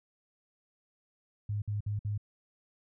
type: tone bursts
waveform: sine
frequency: 103.83 Hz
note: G#2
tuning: in tune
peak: -30 dBFS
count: 4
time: 1.49-2.178 s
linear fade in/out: 5 ms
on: 130 ms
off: 56 ms
effects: none